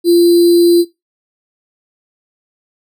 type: tone with sample-and-hold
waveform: sine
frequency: 344.3 Hz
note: F4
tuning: 25 cents flat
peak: -5 dBFS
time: 0.04-0.85 s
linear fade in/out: 50 ms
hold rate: 4410 Hz
effects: noise-tail reverb RT60 0.2 s tail -17 dB re dry